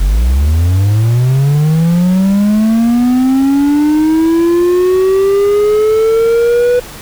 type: linear sweep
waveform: triangle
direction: up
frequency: 43.79 to 493.9 Hz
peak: -5 dBFS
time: 0-6.8 s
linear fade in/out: 10 ms
effects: pink hiss -30 dBFS RMS until 7.01 s